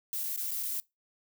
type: noise with dropouts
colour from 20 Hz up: violet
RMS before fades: -34 dBFS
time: 0.13-0.8 s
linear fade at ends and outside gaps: 0 ms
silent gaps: 0.234-0.238 / 0.362-0.376 / 0.508-0.514 / 0.629-0.633 s
effects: noise-tail reverb RT60 0.2 s tail -23 dB re dry

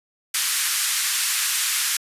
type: band-pass noise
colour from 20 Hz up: white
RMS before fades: -23 dBFS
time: 0.34-1.97 s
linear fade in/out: 5 ms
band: 1300 to 12000 Hz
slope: 24 dB/octave
effects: resampled to 32000 Hz

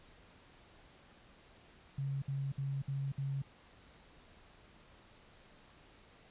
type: tone bursts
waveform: sine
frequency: 137.6 Hz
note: C#3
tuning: 12 cents flat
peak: -34 dBFS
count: 5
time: 1.98-3.42 s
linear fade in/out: 5 ms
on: 240 ms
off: 60 ms
effects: pink hiss -61 dBFS RMS until 6.3 s + resampled to 8000 Hz

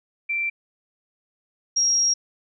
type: tone pair in turn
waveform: sine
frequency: 2349 / 5616 Hz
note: D7 / F8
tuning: 0 / +9 cents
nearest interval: octave + minor third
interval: 1509 cents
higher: second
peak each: -22 / -17 dBFS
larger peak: second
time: 0.29-0.5 / 1.76-2.14 s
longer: second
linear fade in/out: 10 ms
effects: none

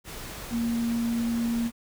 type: tone in noise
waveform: sine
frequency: 233.1 Hz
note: A#3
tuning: in tune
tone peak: -24 dBFS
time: 0.5-1.71 s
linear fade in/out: 50 ms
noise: pink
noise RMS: -39 dBFS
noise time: 0.04-1.72 s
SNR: +12 dB
effects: none

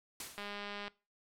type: noise with exponential decay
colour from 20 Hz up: white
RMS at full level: -40 dBFS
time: 0.2-0.62 s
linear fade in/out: 2 ms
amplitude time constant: 90 ms
type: click train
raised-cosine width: 0.3 ms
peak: -27 dBFS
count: 103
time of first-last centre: 0.38-0.88 s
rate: 204 Hz
effects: noise-tail reverb RT60 0.3 s tail -21 dB re dry + low-pass 12000 Hz 12 dB/octave

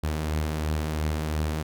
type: beating tone pair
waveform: sawtooth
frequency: 76.8 / 79.7 Hz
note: D#2 / D#2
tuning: -22 / +42 cents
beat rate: 2.9 Hz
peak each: -22 / -31 dBFS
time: 0.03-1.63 s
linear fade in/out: 10 ms
effects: none

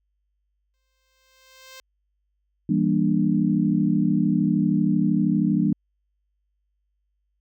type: tone with exponential growth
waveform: 5% pulse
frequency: 523.3 Hz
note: C5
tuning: in tune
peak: -28 dBFS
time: 0.74-1.8 s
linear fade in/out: 0 ms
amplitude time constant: 230 ms
type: chord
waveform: sine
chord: E half-diminished seventh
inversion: none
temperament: just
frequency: 164.81 / 197.78 / 237.3 / 296.7 Hz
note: E3 / G3 / Bb3 / D4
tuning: 0 / +16 / +31 / +18 cents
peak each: -24 / -22 / -24 / -24 dBFS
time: 2.69-5.73 s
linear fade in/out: 5 ms
effects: added 50 Hz sine -70 dBFS peak until 7.4 s

